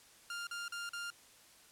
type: tone bursts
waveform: sawtooth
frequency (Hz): 1400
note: F6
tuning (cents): +4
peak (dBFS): -36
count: 4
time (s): 0.3-1.103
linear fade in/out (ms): 2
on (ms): 170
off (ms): 41
effects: white hiss -61 dBFS RMS until 1.71 s + low-pass 11000 Hz 12 dB/octave